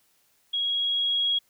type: tone with level ramp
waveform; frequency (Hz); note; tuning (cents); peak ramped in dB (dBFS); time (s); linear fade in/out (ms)
sine; 3307; G#7; -8; -24 to -21; 0.53-1.39; 10
effects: white hiss -66 dBFS RMS until 1.49 s